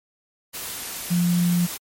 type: tone in noise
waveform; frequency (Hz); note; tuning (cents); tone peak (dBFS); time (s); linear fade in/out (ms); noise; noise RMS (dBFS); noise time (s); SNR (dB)
sine; 175; F3; +4; -17; 1.1-1.67; 20; white; -32; 0.53-1.78; +12
effects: MP3 64 kbps